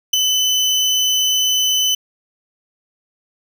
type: tone with ADSR envelope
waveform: 30% pulse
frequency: 3018 Hz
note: F#7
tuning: 34 cents sharp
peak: -5 dBFS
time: 0.13-1.95 s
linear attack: 8 ms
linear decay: 5 ms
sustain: -6 dB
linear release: 6 ms
effects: none